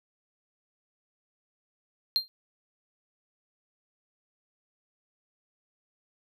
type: tone with exponential decay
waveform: triangle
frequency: 4186 Hz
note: C8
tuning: in tune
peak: -17 dBFS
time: 2.16-2.28 s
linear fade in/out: 0 ms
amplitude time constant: 25 ms
effects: none